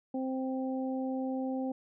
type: harmonic tone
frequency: 261.6 Hz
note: C4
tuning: in tune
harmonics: 1 / 2 / 3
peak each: -32 / -38 / -42 dBFS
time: 0.14-1.72 s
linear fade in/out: 5 ms
effects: none